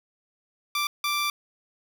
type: tone bursts at uneven times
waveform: 15% pulse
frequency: 1174.7 Hz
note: D6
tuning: in tune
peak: -18 dBFS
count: 2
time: 0.75-0.87 / 1.04-1.3 s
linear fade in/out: 2 ms
effects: none